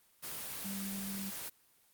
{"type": "tone in noise", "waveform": "sine", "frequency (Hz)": 196, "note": "G3", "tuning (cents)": 0, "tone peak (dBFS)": -39, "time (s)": [0.64, 1.31], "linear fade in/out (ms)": 20, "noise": "white", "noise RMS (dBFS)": -42, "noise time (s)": [0.22, 1.5], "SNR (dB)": 0, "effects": ["white hiss -68 dBFS RMS until 1.93 s", "Opus 24 kbps"]}